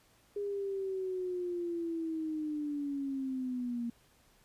sine linear sweep, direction down, 409.6 to 233.1 Hz, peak -33 dBFS, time 0.36-3.9 s, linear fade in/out 5 ms, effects pink hiss -66 dBFS RMS until 4.44 s + resampled to 32000 Hz

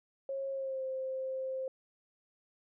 sine tone with pitch glide, 543 to 525.1 Hz, C#5 to C5, -36 to +6 cents, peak -34 dBFS, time 0.29-1.68 s, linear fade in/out 2 ms, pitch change -58 cents, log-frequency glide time 0.51-0.83 s, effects none

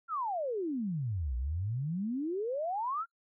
sine exponential two-way sweep, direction down then up, 1414 to 58.27 to 1414 Hz, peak -31 dBFS, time 0.08-3.06 s, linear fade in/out 50 ms, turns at 1.36 s, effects noise-tail reverb RT60 0.1 s tail -26 dB re dry

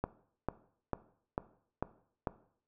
click train, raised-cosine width 1 ms, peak -18 dBFS, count 6, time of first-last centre 0.04-2.272 s, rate 2.24 Hz, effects noise-tail reverb RT60 0.6 s tail -17 dB re dry

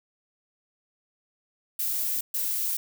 violet noise bursts at uneven times, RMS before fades -28 dBFS, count 2, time 1.79-2.21 / 2.34-2.77 s, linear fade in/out 5 ms, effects none

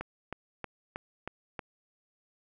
click train, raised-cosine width 0.5 ms, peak -21 dBFS, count 6, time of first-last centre 0.01-1.592 s, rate 3.16 Hz, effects none

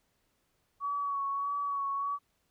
sine tone with vibrato, 1126 Hz, C#6, 27 cents sharp, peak -30 dBFS, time 0.8-2.19 s, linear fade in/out 50 ms, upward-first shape sine, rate 1.6 Hz, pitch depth 27 cents each way, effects pink hiss -75 dBFS RMS until 2.5 s

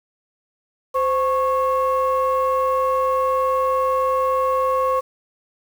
sine tone pair together, 519 / 1099.7 Hz, C5 / C#6, -14 / -14 cents, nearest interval octave + minor second, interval 1300 cents, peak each -18 dBFS, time 0.94-5.01 s, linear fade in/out 20 ms, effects tanh soft clip ceiling -12 dBFS + 7-bit

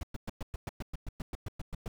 brown noise bursts, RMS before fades -36 dBFS, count 15, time 0.01-1.88 s, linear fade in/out 2 ms, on 22 ms, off 110 ms, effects none

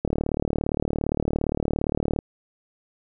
click train, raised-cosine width 2 ms, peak -10 dBFS, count 81, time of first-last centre 0.05-2.189 s, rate 37.4 Hz, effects none

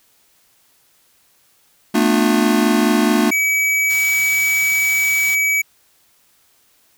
square chord, B half-diminished seventh, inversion third, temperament just, 222.2 / 246.9 / 296.3 / 355.6 Hz, A3 / B3 / D4 / F4, +17 / 0 / +15 / +31 cents, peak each -17 / -21 / -19 / -21 dBFS, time 1.94-3.31 s, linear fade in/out 10 ms
square tone, 2280 Hz, C#7, 48 cents sharp, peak -15 dBFS, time 3.31-5.62 s, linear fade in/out 10 ms
white band-stop noise, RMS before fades -30 dBFS, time 3.89-5.36 s, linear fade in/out 20 ms, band 210 to 780 Hz, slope 48 dB/octave
effects white hiss -57 dBFS RMS until 6.97 s

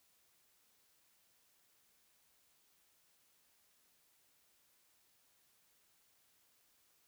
silence, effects white hiss -73 dBFS RMS until 7.07 s

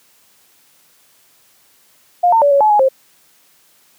sine tone with pitch steps, 708 / 905 / 573 / 560 / 856 / 834 / 531 Hz, F5 / A5 / D5 / C#5 / A5 / G#5 / C5, +23 / +48 / -43 / +18 / -48 / +7 / +25 cents, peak -8 dBFS, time 2.23-2.888 s, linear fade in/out 10 ms, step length 94 ms, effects white hiss -53 dBFS RMS until 3.98 s + high-pass 100 Hz 12 dB/octave

